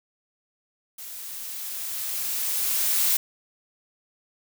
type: noise with level ramp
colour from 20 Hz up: blue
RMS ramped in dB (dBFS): -39 to -21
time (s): 0.98-3.17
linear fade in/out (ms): 5
effects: none

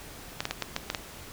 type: clicks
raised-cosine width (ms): 0.2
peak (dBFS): -11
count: 7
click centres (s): 0.405 / 0.454 / 0.51 / 0.623 / 0.764 / 0.901 / 0.948
effects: pink hiss -45 dBFS RMS until 1.32 s

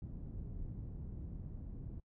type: low-pass noise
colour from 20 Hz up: pink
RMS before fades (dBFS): -45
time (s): 0.02-2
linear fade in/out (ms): 2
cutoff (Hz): 180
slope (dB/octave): 12
effects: noise-tail reverb RT60 0.1 s tail -24 dB re dry

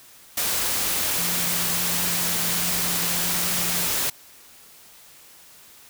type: tone in noise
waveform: sine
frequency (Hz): 174.61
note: F3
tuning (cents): 0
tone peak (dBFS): -34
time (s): 1.18-3.87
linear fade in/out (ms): 5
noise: white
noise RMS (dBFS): -24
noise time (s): 0.37-4.1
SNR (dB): -13
effects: white hiss -49 dBFS RMS until 5.89 s

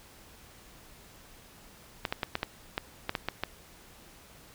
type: clicks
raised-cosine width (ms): 0.3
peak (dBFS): -13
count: 10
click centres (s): 2.052 / 2.125 / 2.232 / 2.354 / 2.431 / 2.779 / 3.094 / 3.152 / 3.286 / 3.436
effects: pink hiss -54 dBFS RMS until 4.54 s

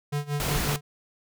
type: tone with tremolo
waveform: square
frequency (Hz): 145.5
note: D3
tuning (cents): -16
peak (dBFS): -25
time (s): 0.12-0.81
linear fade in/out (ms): 10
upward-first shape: sine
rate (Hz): 5.5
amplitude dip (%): 90
type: noise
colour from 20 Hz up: pink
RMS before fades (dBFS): -28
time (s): 0.4-0.76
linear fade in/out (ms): 0
effects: none

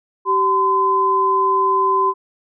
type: tone pair together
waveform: sine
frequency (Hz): 384.6 / 1021.4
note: G4 / C6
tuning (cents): -33 / -42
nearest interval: octave + perfect fourth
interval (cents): 1691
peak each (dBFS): -20 / -14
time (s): 0.25-2.14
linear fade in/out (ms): 50
effects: none

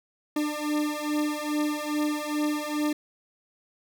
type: beating tone pair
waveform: 40% pulse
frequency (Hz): 298 / 300.4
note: D4 / D4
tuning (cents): +25 / +39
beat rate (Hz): 2.4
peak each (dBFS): -28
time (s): 0.36-2.93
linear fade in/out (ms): 5
effects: none

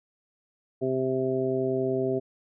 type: harmonic tone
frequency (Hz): 130.81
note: C3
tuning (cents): 0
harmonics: 1 / 2 / 3 / 4 / 5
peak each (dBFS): -34 / -31 / -26 / -37 / -32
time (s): 0.81-2.2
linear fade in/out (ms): 20
effects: none

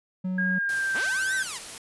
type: tone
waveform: triangle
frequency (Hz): 185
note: F#3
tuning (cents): 0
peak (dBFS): -24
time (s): 0.24-0.59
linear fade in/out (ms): 10
type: tone with pitch glide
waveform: sine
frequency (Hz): 1627 to 1548.2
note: G#6 to G6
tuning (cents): -36 to -22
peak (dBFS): -24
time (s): 0.38-1.43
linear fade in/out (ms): 5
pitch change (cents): -86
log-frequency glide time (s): 0.55-1.06
type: noise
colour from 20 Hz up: white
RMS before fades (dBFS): -39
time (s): 0.69-1.78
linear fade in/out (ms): 2
type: linear two-way sweep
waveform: 5% pulse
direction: up then down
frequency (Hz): 120 to 2007 to 855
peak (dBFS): -21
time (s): 0.94-1.59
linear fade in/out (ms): 20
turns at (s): 1.35
effects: resampled to 24000 Hz

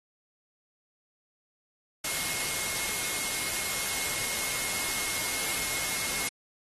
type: tone in noise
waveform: sine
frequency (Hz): 2158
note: C#7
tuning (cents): -47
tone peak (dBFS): -39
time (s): 2.04-6.29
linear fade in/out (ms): 5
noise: white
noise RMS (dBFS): -31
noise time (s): 2.04-6.29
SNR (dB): -11
effects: AAC 32 kbps

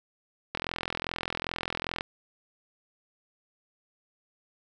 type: click train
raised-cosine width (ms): 0.3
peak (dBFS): -14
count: 63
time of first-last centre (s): 0.55-2.009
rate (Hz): 42.5
effects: none

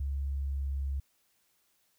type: tone with pitch glide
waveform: sine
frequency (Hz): 69.3 to 68.62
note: C#2 to C#2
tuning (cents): 0 to -17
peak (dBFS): -30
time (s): 0-1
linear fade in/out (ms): 5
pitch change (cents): -17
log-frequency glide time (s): 0.22-0.75
effects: white hiss -72 dBFS RMS until 1.98 s

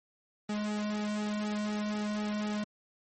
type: tone with flanger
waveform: sawtooth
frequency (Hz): 210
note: G#3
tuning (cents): +19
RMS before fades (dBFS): -33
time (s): 0.49-2.64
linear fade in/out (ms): 5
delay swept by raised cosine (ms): 1.9 to 2.42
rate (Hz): 4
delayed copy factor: -0.9
effects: MP3 32 kbps

